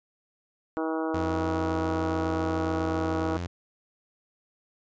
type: harmonic tone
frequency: 160 Hz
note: D#3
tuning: 49 cents sharp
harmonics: 2 / 3 / 4 / 5 / 6 / 7 / 8 / 9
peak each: -29 / -33 / -35 / -37 / -39 / -40 / -41 / -42 dBFS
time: 0.77-3.37 s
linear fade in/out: 0 ms
type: tone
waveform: sawtooth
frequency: 87.31 Hz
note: F2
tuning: in tune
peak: -27 dBFS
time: 1.14-3.47 s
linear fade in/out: 5 ms
effects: resampled to 16000 Hz